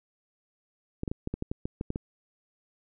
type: clicks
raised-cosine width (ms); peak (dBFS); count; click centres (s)
3; -18; 11; 1.034 / 1.078 / 1.115 / 1.274 / 1.34 / 1.424 / 1.515 / 1.655 / 1.811 / 1.904 / 1.959
effects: none